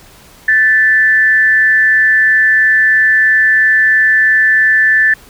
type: tone with amplitude modulation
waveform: sine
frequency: 1760 Hz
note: A6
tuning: in tune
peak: -4 dBFS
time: 0.48-5.14 s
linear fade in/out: 5 ms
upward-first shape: sine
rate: 223 Hz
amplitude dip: 50%
effects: pink hiss -41 dBFS RMS until 5.29 s